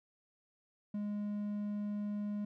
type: tone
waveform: triangle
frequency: 206.9 Hz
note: G#3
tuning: 6 cents flat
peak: -33 dBFS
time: 0.94-2.45 s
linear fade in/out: 5 ms
effects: none